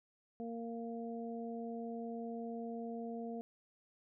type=harmonic tone; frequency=231.3 Hz; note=A#3; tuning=13 cents flat; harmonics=1 / 2 / 3; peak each=-42 / -45 / -48 dBFS; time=0.4-3.41 s; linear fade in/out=0 ms; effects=none